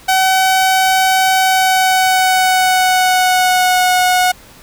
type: tone with pitch glide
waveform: sawtooth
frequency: 757 to 730.8 Hz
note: F#5 to F#5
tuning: +39 to -22 cents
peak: -6 dBFS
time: 0.08-4.32 s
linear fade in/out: 10 ms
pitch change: -61 cents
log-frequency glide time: 1.36-3.97 s
effects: pink hiss -41 dBFS RMS until 4.62 s